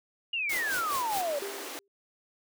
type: exponential sweep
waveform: sine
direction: down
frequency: 2893 to 554.4 Hz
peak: -28 dBFS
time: 0.33-1.39 s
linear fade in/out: 5 ms
type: noise with tremolo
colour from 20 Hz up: white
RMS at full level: -35 dBFS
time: 0.49-1.22 s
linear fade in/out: 5 ms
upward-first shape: sine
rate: 4.8 Hz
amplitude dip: 95%
type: high-pass noise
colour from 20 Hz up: pink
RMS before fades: -40 dBFS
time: 0.53-1.79 s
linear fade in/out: 0 ms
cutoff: 280 Hz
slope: 48 dB/octave
type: tone with exponential decay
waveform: sine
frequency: 397.5 Hz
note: G4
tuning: 24 cents sharp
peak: -32 dBFS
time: 1.42-1.88 s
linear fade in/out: 2 ms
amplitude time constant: 99 ms
effects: none